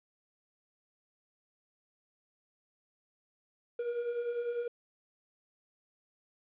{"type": "beating tone pair", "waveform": "triangle", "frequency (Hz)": [467.8, 477.8], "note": ["A#4", "A#4"], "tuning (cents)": [6, 43], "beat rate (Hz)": 10, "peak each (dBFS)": [-39, -31], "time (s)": [3.79, 4.68], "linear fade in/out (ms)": 5, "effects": ["resampled to 8000 Hz", "11-bit"]}